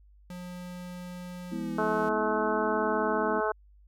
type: tone with pitch glide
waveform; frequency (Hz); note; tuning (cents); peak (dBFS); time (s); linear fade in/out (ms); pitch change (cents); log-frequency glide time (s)
square; 178.9 to 170.13; F3 to F3; +42 to -45; -39; 0.3-2.09; 2; -87; 1.5-1.72
type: chord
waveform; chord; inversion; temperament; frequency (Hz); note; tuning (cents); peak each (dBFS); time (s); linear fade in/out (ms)
sine; E major; first; equal with one note detuned; 207.7 / 246.9 / 325.7; G#3 / B3 / E4; 0 / 0 / -21; -36; 1.51-3.41; 20
type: harmonic tone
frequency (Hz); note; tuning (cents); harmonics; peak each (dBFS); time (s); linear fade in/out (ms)
215.2; A3; -38; 2 / 3 / 4 / 5 / 6 / 7; -30 / -32 / -33 / -34 / -35 / -35; 1.78-3.52; 5
effects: added 50 Hz sine -54 dBFS peak until 3.87 s